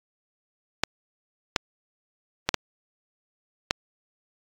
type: clicks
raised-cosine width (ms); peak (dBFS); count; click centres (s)
0.2; -3; 5; 0.836 / 1.562 / 2.49 / 2.543 / 3.709
effects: AAC 64 kbps